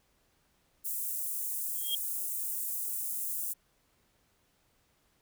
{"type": "high-pass noise", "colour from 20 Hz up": "white", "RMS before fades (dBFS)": -35, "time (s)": [0.84, 3.54], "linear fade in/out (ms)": 20, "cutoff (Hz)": 8500, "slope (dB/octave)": 24}
{"type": "tone with exponential growth", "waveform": "sine", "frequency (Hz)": 3245, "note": "G#7", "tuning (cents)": -41, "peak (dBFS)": -26, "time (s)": [1.75, 1.95], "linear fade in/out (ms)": 2, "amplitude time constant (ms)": 43}
{"effects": ["pink hiss -71 dBFS RMS until 5.21 s"]}